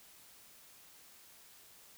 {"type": "silence", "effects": ["white hiss -59 dBFS RMS until 1.97 s"]}